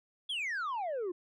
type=exponential sweep; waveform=sine; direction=down; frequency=3461 to 339 Hz; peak=-30 dBFS; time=0.29-1.12 s; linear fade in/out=10 ms; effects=tanh soft clip ceiling -32 dBFS